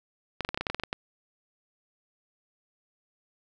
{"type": "clicks", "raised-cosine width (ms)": 0.3, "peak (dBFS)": -14, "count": 12, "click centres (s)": [0.407, 0.449, 0.49, 0.545, 0.575, 0.61, 0.668, 0.7, 0.746, 0.798, 0.836, 0.929], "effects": []}